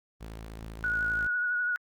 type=tone; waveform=sawtooth; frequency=55 Hz; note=A1; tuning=in tune; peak=-35 dBFS; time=0.2-1.28 s; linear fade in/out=20 ms
type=tone with vibrato; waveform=sine; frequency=1460 Hz; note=F#6; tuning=24 cents flat; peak=-26 dBFS; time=0.84-1.76 s; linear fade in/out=0 ms; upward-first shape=triangle; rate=12 Hz; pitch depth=29 cents each way
effects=Opus 32 kbps